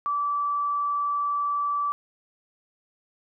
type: tone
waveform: sine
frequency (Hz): 1158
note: D6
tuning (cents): -25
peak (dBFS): -23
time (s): 0.06-1.92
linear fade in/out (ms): 0
effects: none